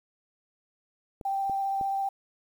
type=clicks; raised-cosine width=2 ms; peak=-27 dBFS; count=3; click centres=1.212 / 1.497 / 1.812 s
type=tone with vibrato; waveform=sine; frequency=784 Hz; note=G5; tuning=in tune; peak=-26 dBFS; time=1.25-2.09 s; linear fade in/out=5 ms; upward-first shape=triangle; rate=15 Hz; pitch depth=12 cents each way
effects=9-bit